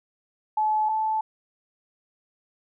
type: tone pair in turn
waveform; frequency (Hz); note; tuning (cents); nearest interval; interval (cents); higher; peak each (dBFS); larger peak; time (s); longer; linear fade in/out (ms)
sine; 860 / 872.5; A5 / A5; -40 / -15; unison; 25; second; -20 / -22; first; 0.57-0.89 / 0.89-1.21; neither; 5
effects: none